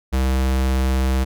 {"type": "tone", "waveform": "square", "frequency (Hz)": 65.41, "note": "C2", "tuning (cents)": 0, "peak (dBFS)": -17, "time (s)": [0.12, 1.25], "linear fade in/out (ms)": 20, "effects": []}